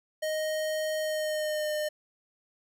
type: tone with pitch glide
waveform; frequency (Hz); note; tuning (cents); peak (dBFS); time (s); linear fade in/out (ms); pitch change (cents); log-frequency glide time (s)
square; 622.3 to 606.3; D#5 to D#5; 0 to -45; -29; 0.22-1.89; 10; -45; 0.99-1.74
effects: none